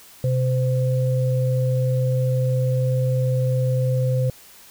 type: tone pair together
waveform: sine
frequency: 128.5 / 514 Hz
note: C3 / C5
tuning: -31 / -31 cents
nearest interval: 2 octaves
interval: 2400 cents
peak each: -18 / -25 dBFS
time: 0.24-4.3 s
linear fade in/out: 2 ms
effects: white hiss -47 dBFS RMS until 4.7 s